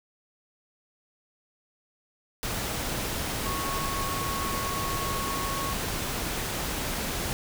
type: tone in noise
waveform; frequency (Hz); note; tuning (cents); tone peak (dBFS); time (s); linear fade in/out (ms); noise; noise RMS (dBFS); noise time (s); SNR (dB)
sine; 1102; C#6; -11; -32; 3.46-5.73; 0; pink; -31; 2.43-7.33; -4
effects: none